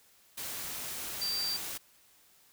sine tone in noise, 4678 Hz, D8, 8 cents flat, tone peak -31 dBFS, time 1.21-1.57 s, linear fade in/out 10 ms, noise white, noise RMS -39 dBFS, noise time 0.37-1.78 s, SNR +5 dB, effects white hiss -63 dBFS RMS until 2.52 s

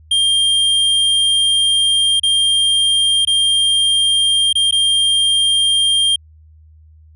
square tone with dropouts, 3200 Hz, G7, 35 cents sharp, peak -12 dBFS, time 0.11-6.16 s, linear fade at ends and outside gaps 5 ms, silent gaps 2.198-2.232 / 3.251-3.272 / 4.529-4.553 / 4.711-4.723 s, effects added 78 Hz sine -42 dBFS peak until 7.15 s + resampled to 24000 Hz

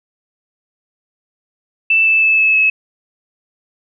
sine tone with pitch steps, 2651 / 2634 / 2618 / 2601 / 2584 Hz, E7 / E7 / E7 / E7 / E7, +9 / -2 / -13 / -24 / -35 cents, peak -9 dBFS, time 1.9-2.7 s, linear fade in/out 5 ms, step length 160 ms, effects none

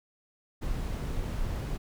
brown noise, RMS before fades -32 dBFS, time 0.61-1.78 s, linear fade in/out 20 ms, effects none

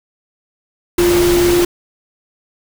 sine tone in noise, 349.2 Hz, F4, in tune, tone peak -10 dBFS, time 0.98-1.65 s, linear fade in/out 5 ms, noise pink, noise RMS -19 dBFS, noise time 0.98-1.65 s, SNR +6 dB, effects none

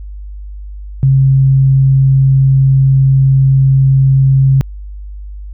sine tone, 134.6 Hz, C3, 49 cents sharp, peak -5 dBFS, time 1.03-4.61 s, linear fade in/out 0 ms, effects added 50 Hz sine -24 dBFS peak until 5.53 s

